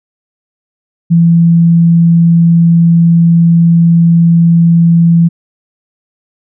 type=tone; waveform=sine; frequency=168.2 Hz; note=E3; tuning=35 cents sharp; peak=-3 dBFS; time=1.1-5.29 s; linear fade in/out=20 ms; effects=none